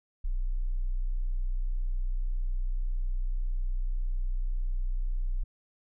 sine tone, 30.89 Hz, B0, 1 cent sharp, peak -26 dBFS, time 0.24-5.44 s, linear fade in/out 10 ms, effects none

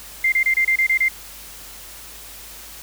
sine tone bursts, 2094 Hz, C7, 1 cent sharp, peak -14 dBFS, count 8, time 0.24-1.085 s, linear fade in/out 5 ms, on 82 ms, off 27 ms, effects added 50 Hz sine -47 dBFS peak until 2.82 s + white hiss -39 dBFS RMS until 2.82 s

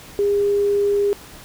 sine tone, 405.6 Hz, G#4, 41 cents flat, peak -15 dBFS, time 0.19-1.13 s, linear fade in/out 0 ms, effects pink hiss -41 dBFS RMS until 1.44 s

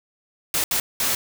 white noise bursts at uneven times, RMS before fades -22 dBFS, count 3, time 0.54-0.64 / 0.71-0.8 / 1-1.15 s, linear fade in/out 2 ms, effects none

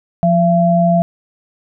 sine tone pair together, 174.7 / 677.7 Hz, F3 / E5, +1 / +48 cents, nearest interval octave + major seventh, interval 2347 cents, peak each -12 dBFS, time 0.23-1.02 s, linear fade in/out 0 ms, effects none

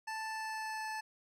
25% pulse tone with pitch glide, 880 to 871.4 Hz, A5 to A5, 0 to -17 cents, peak -34 dBFS, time 0.07-1.01 s, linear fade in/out 10 ms, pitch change -17 cents, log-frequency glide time 0.29-0.87 s, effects low-pass 9000 Hz 12 dB/octave

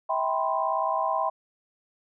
sine chord, C major seventh, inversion first, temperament equal with one note detuned, 646.8 / 784 / 987.8 / 1046.5 Hz, E5 / G5 / B5 / C6, -33 / 0 / 0 / 0 cents, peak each -29 dBFS, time 0.09-1.3 s, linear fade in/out 10 ms, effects none

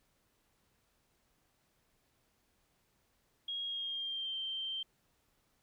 sine tone with pitch glide, 3280 to 3137 Hz, G#7 to G7, -22 to +1 cents, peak -36 dBFS, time 3.48-4.83 s, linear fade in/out 5 ms, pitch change -77 cents, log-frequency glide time 3.65-4.36 s, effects pink hiss -75 dBFS RMS until 5.62 s

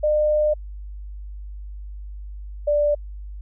sine tone pair in turn, 604 / 588.2 Hz, D5 / D5, +48 / +3 cents, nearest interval unison, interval 45 cents, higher first, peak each -16 dBFS, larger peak neither, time 0.03-0.54 / 2.67-2.95 s, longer first, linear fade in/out 10 ms, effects added 50 Hz sine -32 dBFS peak until 3.41 s

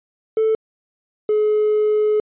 triangle tone pair in turn, 440 / 425 Hz, A4 / G#4, 0 / +40 cents, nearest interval minor second, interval 60 cents, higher first, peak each -11 dBFS, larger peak neither, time 0.37-0.55 / 1.29-2.2 s, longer second, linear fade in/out 2 ms, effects tanh soft clip ceiling -10 dBFS + resampled to 8000 Hz

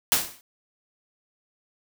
white noise with exponential decay, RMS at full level -17 dBFS, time 0.12-0.41 s, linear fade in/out 0 ms, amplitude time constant 61 ms, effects none

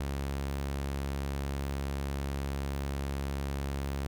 sawtooth tone, 69.3 Hz, C#2, in tune, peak -28 dBFS, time 0-4.07 s, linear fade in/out 5 ms, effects none

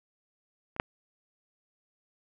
clicks, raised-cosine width 0.5 ms, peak -29 / -9 dBFS, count 2, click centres 0.764 / 0.799 s, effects none

